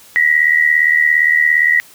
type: tone pair together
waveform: sine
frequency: 1895.6 / 1973 Hz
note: A#6 / B6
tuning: +28 / -2 cents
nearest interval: minor second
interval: 70 cents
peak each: -12 dBFS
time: 0.16-1.8 s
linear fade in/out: 0 ms
effects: white hiss -43 dBFS RMS until 1.94 s